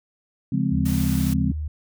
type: chord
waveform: sine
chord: Db major seventh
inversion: none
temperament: just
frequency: 138.59 / 173.24 / 207.9 / 259.9 Hz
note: Db3 / F3 / Ab3 / C4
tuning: 0 / -14 / +2 / -11 cents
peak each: -25 dBFS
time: 0.52-1.52 s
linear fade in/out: 5 ms
type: tone with vibrato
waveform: sine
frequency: 76.1 Hz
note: D#2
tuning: 38 cents flat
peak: -25 dBFS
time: 0.72-1.68 s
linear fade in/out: 5 ms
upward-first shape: sine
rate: 1.7 Hz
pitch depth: 31 cents each way
type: noise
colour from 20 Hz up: white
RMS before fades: -35 dBFS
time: 0.85-1.34 s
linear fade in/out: 10 ms
effects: none